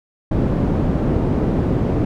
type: low-pass noise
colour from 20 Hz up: white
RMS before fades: -18 dBFS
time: 0.31-2.05 s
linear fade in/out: 5 ms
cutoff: 270 Hz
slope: 12 dB/octave
effects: none